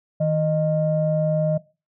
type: tone pair together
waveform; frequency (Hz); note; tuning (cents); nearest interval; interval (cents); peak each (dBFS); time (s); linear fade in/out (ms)
sine; 158.3 / 617.7; D#3 / D#5; +30 / -13; 2 octaves; 2357; -20; 0.2-1.58; 10
effects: noise-tail reverb RT60 0.3 s tail -20 dB re dry + tanh soft clip ceiling -10 dBFS